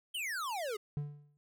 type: exponential sweep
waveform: square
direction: down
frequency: 3200 to 399.1 Hz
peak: -36 dBFS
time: 0.14-0.77 s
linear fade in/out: 10 ms
type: tone with exponential decay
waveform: triangle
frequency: 146.1 Hz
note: D3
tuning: 9 cents flat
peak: -29 dBFS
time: 0.97-1.37 s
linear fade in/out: 0 ms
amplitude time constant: 86 ms
effects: none